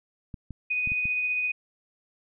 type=clicks; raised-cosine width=5 ms; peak=-25 dBFS; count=5; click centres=0.342 / 0.507 / 0.874 / 0.919 / 1.055 s
type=tone with tremolo; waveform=sine; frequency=2489 Hz; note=D#7; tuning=in tune; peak=-23 dBFS; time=0.7-1.52 s; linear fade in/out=10 ms; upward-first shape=triangle; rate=15 Hz; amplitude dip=30%
effects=none